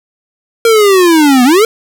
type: linear two-way sweep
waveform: square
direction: down then up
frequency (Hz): 465.9 to 240 to 465.9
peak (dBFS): -5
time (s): 0.65-1.65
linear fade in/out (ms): 2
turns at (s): 1.44
effects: none